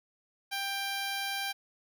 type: tone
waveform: 10% pulse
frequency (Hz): 790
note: G5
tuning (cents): +13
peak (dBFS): -24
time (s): 0.51-1.53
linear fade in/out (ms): 20
effects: none